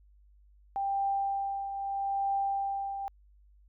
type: tone with tremolo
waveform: sine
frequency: 790 Hz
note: G5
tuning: 13 cents sharp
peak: -26 dBFS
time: 0.76-3.08 s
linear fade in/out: 0 ms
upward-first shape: triangle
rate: 0.79 Hz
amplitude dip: 60%
effects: added 50 Hz sine -57 dBFS peak until 3.68 s